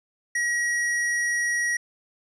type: tone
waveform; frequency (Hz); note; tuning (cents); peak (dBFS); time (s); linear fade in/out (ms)
square; 1907; A#6; +39; -23; 0.35-1.77; 5
effects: resampled to 22050 Hz